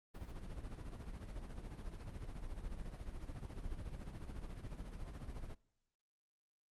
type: noise with tremolo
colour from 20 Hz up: brown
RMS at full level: -44 dBFS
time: 0.14-5.55 s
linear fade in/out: 10 ms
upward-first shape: sine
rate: 14 Hz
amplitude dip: 60%
effects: noise-tail reverb RT60 0.9 s tail -24 dB re dry + Opus 32 kbps